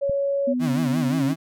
sine tone, 558 Hz, C#5, 11 cents sharp, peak -20 dBFS, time 0.01-0.54 s, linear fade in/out 20 ms
click, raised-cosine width 5 ms, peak -20 dBFS, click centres 0.096 s
sine tone with pitch glide, 248.7 to 271.2 Hz, B3 to C#4, +12 to -38 cents, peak -21 dBFS, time 0.47-1.34 s, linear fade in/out 10 ms, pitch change +150 cents, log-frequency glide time 1.08-1.2 s
35% pulse tone with vibrato, 148 Hz, D3, 14 cents sharp, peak -22 dBFS, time 0.59-1.36 s, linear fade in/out 50 ms, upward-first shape sine, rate 5.7 Hz, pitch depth 180 cents each way
effects none

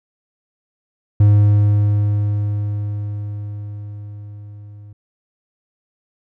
triangle tone with level ramp, 103.4 Hz, G#2, 7 cents flat, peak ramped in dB -5 to -34 dBFS, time 1.2-4.93 s, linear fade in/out 5 ms, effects none

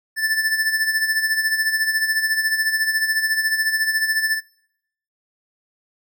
square tone with tremolo, 1760 Hz, A6, in tune, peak -16 dBFS, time 0.16-4.41 s, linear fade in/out 50 ms, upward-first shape sine, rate 14 Hz, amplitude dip 60%, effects noise-tail reverb RT60 0.8 s tail -26 dB re dry

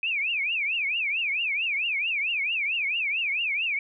sine tone with vibrato, 2474 Hz, D#7, 10 cents flat, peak -24 dBFS, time 0.03-3.79 s, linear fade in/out 2 ms, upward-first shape triangle, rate 4.5 Hz, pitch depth 260 cents each way, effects none

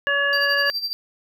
harmonic tone, 566 Hz, C#5, 36 cents sharp, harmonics 1 / 2 / 3 / 5, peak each -26 / -29 / -19 / -28 dBFS, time 0.07-0.7 s, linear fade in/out 0 ms
triangle tone with tremolo, 4699 Hz, D8, in tune, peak -20 dBFS, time 0.33-0.93 s, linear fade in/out 0 ms, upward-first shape sine, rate 12 Hz, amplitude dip 75%
effects none

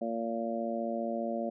harmonic tone, 114.9 Hz, A#2, 25 cents flat, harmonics 2 / 3 / 4 / 5 / 6, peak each -35 / -40 / -43 / -35 / -38 dBFS, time 0.01-1.5 s, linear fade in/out 10 ms, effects none

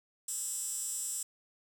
15% pulse tone with high-pass filter, 329.6 Hz, E4, in tune, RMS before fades -37 dBFS, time 0.28-1.23 s, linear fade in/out 5 ms, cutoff 8000 Hz, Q 5.1, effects 10-bit

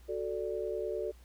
sine chord, D major, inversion first, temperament equal with one note detuned, 370 / 440 / 584.6 Hz, F#4 / A4 / D5, 0 / 0 / -8 cents, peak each -37 / -36 / -38 dBFS, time 0.08-1.12 s, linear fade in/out 20 ms, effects added 60 Hz sine -53 dBFS peak until 1.24 s + pink hiss -64 dBFS RMS until 1.24 s

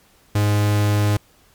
45% pulse tone, 103.83 Hz, G#2, in tune, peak -15 dBFS, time 0.35-1.17 s, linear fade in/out 5 ms, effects pink hiss -55 dBFS RMS until 1.54 s + MP3 96 kbps

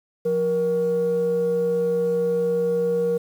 sine tone pair together, 176.91 / 472.3 Hz, F3 / A#4, +23 / +23 cents, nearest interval octave + perfect fourth, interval 1700 cents, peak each -27 / -18 dBFS, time 0.25-3.18 s, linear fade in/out 10 ms, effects tanh soft clip ceiling -15 dBFS + 8-bit

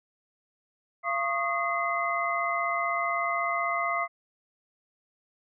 sine tone cluster, 684 / 1101 / 1237 / 2056 Hz, F5 / C#6 / D#6 / C7, -36 / -12 / -10 / -31 cents, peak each -31 dBFS, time 1.03-4.08 s, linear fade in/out 50 ms, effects none

